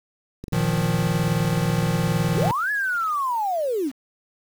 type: click train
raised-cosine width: 3 ms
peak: -21 dBFS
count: 49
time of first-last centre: 0.44-2.457 s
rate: 23.8 Hz
type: chord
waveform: square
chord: Bb suspended fourth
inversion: none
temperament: equal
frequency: 116.54 / 155.56 / 174.61 Hz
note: Bb2 / Eb3 / F3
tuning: 0 / 0 / 0 cents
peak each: -26 / -24 / -25 dBFS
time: 0.53-2.51 s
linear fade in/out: 0 ms
type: linear two-way sweep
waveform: sine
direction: up then down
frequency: 235.7 to 1720 to 235.7 Hz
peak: -21 dBFS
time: 2.34-3.92 s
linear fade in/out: 50 ms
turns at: 2.71 s
effects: 7-bit